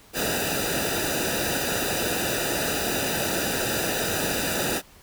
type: noise with comb filter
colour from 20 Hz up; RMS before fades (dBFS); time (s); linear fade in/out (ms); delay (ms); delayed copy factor
pink; -26; 0.13-4.82; 50; 0.92; -0.9
effects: pink hiss -52 dBFS RMS until 5.02 s